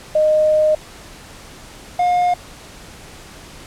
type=tone pair in turn; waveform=sine / triangle; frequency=616 / 713.8 Hz; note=D#5 / F5; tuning=-17 / +38 cents; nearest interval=minor third; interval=255 cents; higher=second; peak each=-11 dBFS; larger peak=neither; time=0.15-0.75 / 1.99-2.34 s; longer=first; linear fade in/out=5 ms; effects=pink hiss -39 dBFS RMS until 3.66 s + low-pass 10000 Hz 12 dB/octave